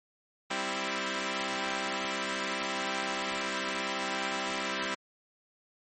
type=chord; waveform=5% pulse; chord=C major; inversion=second; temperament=equal; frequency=196 / 261.6 / 329.6 Hz; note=G3 / C4 / E4; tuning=0 / 0 / 0 cents; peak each=-24 dBFS; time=0.5-4.95 s; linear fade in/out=10 ms; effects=MP3 32 kbps